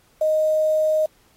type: tone with quantisation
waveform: sine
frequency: 622 Hz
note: D#5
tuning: 1 cent flat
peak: -16 dBFS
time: 0.21-1.06 s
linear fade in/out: 5 ms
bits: 7
effects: pink hiss -59 dBFS RMS until 1.36 s + AAC 48 kbps